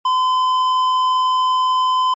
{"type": "tone with tanh clipping", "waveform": "sine", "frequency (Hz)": 1021, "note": "C6", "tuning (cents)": -43, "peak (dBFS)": -15, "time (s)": [0.05, 2.14], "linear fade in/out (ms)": 5, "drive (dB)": 9, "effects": ["MP3 32 kbps"]}